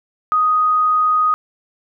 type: tone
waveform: sine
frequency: 1247 Hz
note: D#6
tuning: 3 cents sharp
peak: -12 dBFS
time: 0.32-1.34 s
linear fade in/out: 0 ms
effects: none